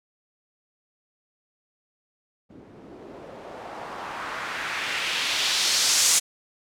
blue noise with low-pass filter sweep, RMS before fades -27 dBFS, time 2.49-6.2 s, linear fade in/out 20 ms, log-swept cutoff 240 to 7600 Hz, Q 1.4, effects none

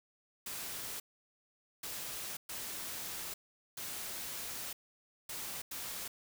white noise bursts at uneven times, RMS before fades -42 dBFS, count 6, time 0.46-1 / 1.83-2.37 / 2.49-3.34 / 3.77-4.73 / 5.29-5.62 / 5.71-6.08 s, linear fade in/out 5 ms, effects none

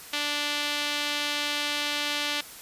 sawtooth tone with band-pass filter, 293 Hz, D4, 4 cents flat, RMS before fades -29 dBFS, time 0.13-2.41 s, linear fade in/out 5 ms, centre 3400 Hz, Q 1.5, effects white hiss -44 dBFS RMS until 2.61 s + resampled to 32000 Hz

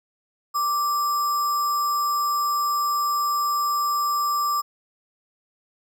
sine tone with sample-and-hold, 1172 Hz, D6, 4 cents flat, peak -20 dBFS, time 0.54-4.62 s, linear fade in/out 20 ms, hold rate 6300 Hz, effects none

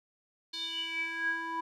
square tone with band-pass filter sweep, 329.5 Hz, E4, 1 cent flat, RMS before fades -35 dBFS, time 0.53-1.61 s, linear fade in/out 10 ms, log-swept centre 4100 to 1100 Hz, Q 9.4, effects none

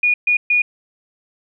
sine tone bursts at uneven times, 2448 Hz, D#7, 29 cents flat, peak -12 dBFS, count 3, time 0.03-0.14 / 0.27-0.37 / 0.5-0.62 s, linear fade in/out 5 ms, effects none

